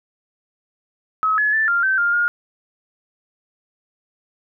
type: tone with pitch steps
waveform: sine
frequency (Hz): 1282 / 1703 / 1763 / 1395 / 1546 / 1403 / 1422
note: E6 / G#6 / A6 / F6 / G6 / F6 / F6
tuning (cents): -49 / +43 / +3 / -2 / -24 / +8 / +31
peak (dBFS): -15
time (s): 1.23-2.28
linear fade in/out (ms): 0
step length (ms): 150
effects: none